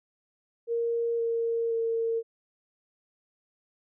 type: tone with pitch steps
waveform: sine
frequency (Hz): 466.2 / 461.4 / 456.6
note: A#4 / A#4 / A#4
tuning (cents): 0 / -18 / -36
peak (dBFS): -25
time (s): 0.67-2.23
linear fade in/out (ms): 50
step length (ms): 520
effects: none